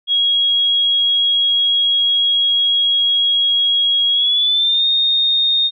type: tone with pitch glide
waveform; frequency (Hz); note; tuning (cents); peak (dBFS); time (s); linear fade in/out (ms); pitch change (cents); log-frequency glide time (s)
sine; 3302 to 3685; G#7 to A#7; -11 to -21; -12; 0.07-5.71; 50; +190; 4.12-4.86
effects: none